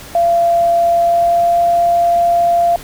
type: tone with pitch glide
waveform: sine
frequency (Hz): 684 to 689.6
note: F5 to F5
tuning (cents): -36 to -22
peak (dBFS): -9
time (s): 0.15-2.76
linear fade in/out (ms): 2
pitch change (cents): +14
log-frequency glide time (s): 0.88-1.54
effects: pink hiss -34 dBFS RMS until 2.83 s